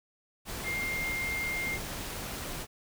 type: tone in noise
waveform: sine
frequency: 2114 Hz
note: C7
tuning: 17 cents sharp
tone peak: -31 dBFS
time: 0.63-1.79 s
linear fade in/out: 50 ms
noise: pink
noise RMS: -38 dBFS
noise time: 0.45-2.67 s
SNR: +4 dB
effects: none